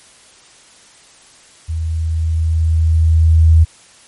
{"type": "tone with level ramp", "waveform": "sine", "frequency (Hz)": 80.7, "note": "E2", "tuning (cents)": -36, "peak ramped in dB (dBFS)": [-17, -4], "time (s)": [1.68, 3.65], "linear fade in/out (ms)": 20, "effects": ["white hiss -45 dBFS RMS until 4.07 s", "MP3 48 kbps"]}